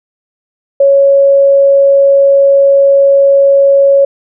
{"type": "tone", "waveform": "sine", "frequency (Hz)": 554.4, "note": "C#5", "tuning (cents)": 0, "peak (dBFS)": -3, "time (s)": [0.8, 4.05], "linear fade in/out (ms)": 5, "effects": []}